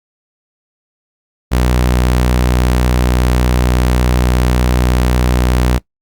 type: tone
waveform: sawtooth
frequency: 61.74 Hz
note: B1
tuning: in tune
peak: -6 dBFS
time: 1.51-5.79 s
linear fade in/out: 20 ms
effects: noise-tail reverb RT60 0.1 s tail -21 dB re dry + Opus 48 kbps